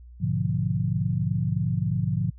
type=chord; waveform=sine; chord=G# diminished seventh; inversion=none; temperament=equal; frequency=103.83 / 123.47 / 146.83 / 174.61 Hz; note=G#2 / B2 / D3 / F3; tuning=0 / 0 / 0 / 0 cents; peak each=-28 dBFS; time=0.2-2.31 s; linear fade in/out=20 ms; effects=added 60 Hz sine -43 dBFS peak until 2.38 s